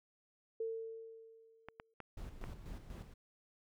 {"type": "tone with exponential decay", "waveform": "sine", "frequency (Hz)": 450.3, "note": "A4", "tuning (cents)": 40, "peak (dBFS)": -35, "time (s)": [0.6, 1.94], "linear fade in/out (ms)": 5, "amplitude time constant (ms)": 290}
{"type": "clicks", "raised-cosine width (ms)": 0.5, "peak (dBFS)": -31, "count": 4, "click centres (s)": [1.686, 1.799, 2.003, 2.44]}
{"type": "noise with tremolo", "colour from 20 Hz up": "brown", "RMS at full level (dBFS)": -46, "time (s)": [2.17, 3.14], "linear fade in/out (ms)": 5, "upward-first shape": "square", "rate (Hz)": 4.1, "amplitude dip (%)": 55}
{"effects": []}